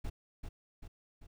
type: noise with echo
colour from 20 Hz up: brown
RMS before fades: -37 dBFS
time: 0.04-0.1 s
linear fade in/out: 10 ms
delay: 390 ms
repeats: 3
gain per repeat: -5 dB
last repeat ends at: 1.27 s
effects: none